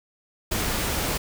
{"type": "noise", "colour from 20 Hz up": "pink", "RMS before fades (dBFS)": -26, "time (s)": [0.51, 1.18], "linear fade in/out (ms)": 10, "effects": []}